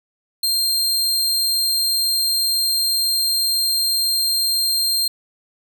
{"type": "tone", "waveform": "sawtooth", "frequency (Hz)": 4186, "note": "C8", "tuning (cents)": 0, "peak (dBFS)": -14, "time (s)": [0.43, 5.08], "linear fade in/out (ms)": 5, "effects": []}